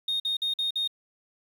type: tone bursts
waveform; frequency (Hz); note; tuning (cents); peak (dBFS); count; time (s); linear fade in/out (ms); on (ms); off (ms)
sine; 3700; A#7; -14; -23; 5; 0.08-0.876; 5; 120; 49
effects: tanh soft clip ceiling -23 dBFS + 9-bit

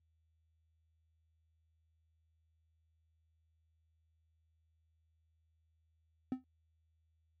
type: tone with exponential decay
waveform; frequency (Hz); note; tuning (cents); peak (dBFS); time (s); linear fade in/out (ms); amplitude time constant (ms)
triangle; 257.4; C4; -28; -28; 6.32-6.44; 0; 24
effects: added 80 Hz sine -70 dBFS peak until 7.4 s + high-pass 80 Hz 12 dB/octave

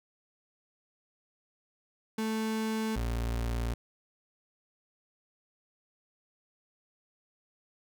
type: tone pair in turn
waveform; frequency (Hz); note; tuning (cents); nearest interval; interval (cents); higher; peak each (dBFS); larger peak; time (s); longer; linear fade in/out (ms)
35% pulse; 220 / 58.05; A3 / A#1; 0 / -7; octave + major seventh; 2307; first; -28; neither; 2.18-2.96 / 2.96-3.74; neither; 5
effects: none

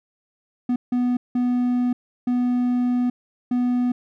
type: tone bursts at uneven times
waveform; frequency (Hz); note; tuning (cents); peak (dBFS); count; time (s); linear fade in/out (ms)
triangle; 246.5; B3; -3; -16; 5; 0.69-0.76 / 0.92-1.17 / 1.35-1.93 / 2.27-3.1 / 3.51-3.92; 5
effects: none

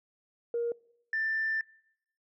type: tone pair in turn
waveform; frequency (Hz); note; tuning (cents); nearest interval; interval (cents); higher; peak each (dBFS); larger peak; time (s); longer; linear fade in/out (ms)
sine; 470.7 / 1777.1; A#4 / A6; +17 / +17; octave + major seventh; 2300; second; -27; neither; 0.54-0.72 / 1.13-1.61; second; 2
effects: noise-tail reverb RT60 0.8 s tail -25 dB re dry + tanh soft clip ceiling -23 dBFS

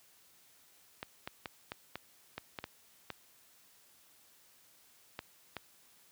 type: clicks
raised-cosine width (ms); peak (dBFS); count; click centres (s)
0.3; -23; 11; 1.029 / 1.275 / 1.458 / 1.719 / 1.956 / 2.38 / 2.588 / 2.641 / 3.103 / 5.191 / 5.567
effects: white hiss -64 dBFS RMS until 6.11 s + high-pass 60 Hz 12 dB/octave

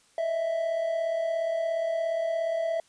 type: tone pair together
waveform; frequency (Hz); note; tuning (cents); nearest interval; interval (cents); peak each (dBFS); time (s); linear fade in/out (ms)
triangle; 623.9 / 661; D#5 / E5; +5 / +5; minor second; 100; -33 / -24; 0.18-2.8; 2
effects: white hiss -62 dBFS RMS until 2.88 s + resampled to 22050 Hz

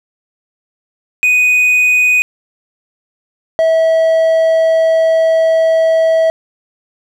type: tone pair in turn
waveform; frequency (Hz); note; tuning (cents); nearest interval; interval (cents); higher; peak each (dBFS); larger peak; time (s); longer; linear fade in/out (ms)
triangle; 2489 / 648.9; D#7 / E5; 0 / -27; octave + major seventh; 2327; first; -6; neither; 1.23-2.22 / 3.59-6.3; second; 0
effects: none

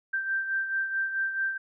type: beating tone pair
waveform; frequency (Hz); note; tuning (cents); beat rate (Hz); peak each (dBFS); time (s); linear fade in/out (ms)
sine; 1568 / 1572.6; G6 / G6; 0 / +5; 4.6; -27 / -35; 0.13-1.58; 10
effects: none

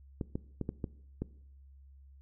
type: clicks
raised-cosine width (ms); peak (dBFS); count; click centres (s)
3; -21; 6; 0.212 / 0.355 / 0.613 / 0.691 / 0.842 / 1.22
effects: noise-tail reverb RT60 0.7 s tail -20 dB re dry + added 68 Hz sine -53 dBFS peak until 2.21 s

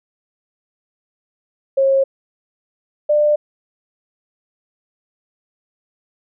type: tone pair in turn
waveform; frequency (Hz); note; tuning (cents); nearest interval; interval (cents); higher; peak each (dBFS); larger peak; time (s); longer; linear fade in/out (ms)
sine; 541 / 596.4; C#5 / D5; -42 / +27; major second; 169; second; -11; neither; 1.77-2.04 / 3.09-3.36; neither; 10
effects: none

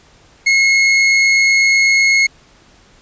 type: tone with amplitude modulation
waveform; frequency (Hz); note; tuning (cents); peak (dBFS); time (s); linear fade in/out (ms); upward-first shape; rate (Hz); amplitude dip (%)
40% pulse; 2168; C#7; -39; -7; 0.46-2.27; 10; sine; 108; 25
effects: pink hiss -48 dBFS RMS until 3.01 s + resampled to 16000 Hz

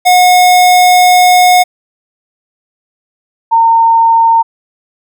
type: tone pair in turn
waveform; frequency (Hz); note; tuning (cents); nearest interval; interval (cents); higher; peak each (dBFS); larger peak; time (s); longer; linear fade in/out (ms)
square / sine; 725 / 913.4; F#5 / A#5; -35 / -36; major third; 399; second; -4; neither; 0.05-1.64 / 3.51-4.43; first; 20
effects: none

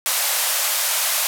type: band-pass noise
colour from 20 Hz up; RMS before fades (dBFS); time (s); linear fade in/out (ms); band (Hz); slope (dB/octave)
white; -21; 0.06-1.27; 0; 540 to 15000; 48
effects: none

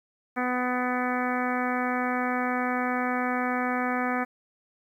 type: harmonic tone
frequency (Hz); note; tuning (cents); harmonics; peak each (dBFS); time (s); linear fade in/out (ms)
249.7; B3; +19; 1 / 2 / 3 / 4 / 5 / 6 / 7 / 8 / 9; -29 / -34 / -31 / -37 / -33 / -36 / -35 / -39 / -38; 0.36-4.25; 20
effects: 10-bit

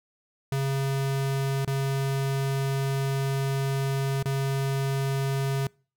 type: tone with dropouts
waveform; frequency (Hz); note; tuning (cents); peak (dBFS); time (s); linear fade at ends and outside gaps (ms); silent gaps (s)
square; 136.4; C#3; -28; -25; 0.52-5.67; 2; 1.649-1.675 / 4.227-4.256
effects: noise-tail reverb RT60 0.4 s tail -26 dB re dry

